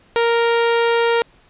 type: tone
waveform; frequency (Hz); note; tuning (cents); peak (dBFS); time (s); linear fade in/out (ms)
sawtooth; 466.2; A#4; 0; -10; 0.16-1.22; 0
effects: pink hiss -53 dBFS RMS until 1.49 s + resampled to 8000 Hz